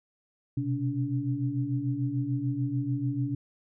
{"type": "tone cluster", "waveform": "sine", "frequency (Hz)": [124, 130.8, 286.4], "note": ["B2", "C3", "D4"], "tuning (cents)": [7, 0, -43], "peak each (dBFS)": -31, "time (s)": [0.57, 3.35], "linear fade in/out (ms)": 5, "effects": []}